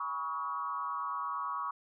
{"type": "tone with frequency modulation", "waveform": "sine", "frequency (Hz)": 1122, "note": "C#6", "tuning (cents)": 21, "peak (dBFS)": -33, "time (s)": [0, 1.71], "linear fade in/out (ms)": 5, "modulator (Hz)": 149, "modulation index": 1, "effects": []}